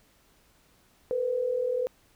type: tone pair together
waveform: sine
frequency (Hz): 462.5 / 503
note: A#4 / B4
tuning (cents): -14 / +32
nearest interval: minor second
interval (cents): 146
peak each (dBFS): -32 / -26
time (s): 1.11-1.87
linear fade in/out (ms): 0
effects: pink hiss -63 dBFS RMS until 2.15 s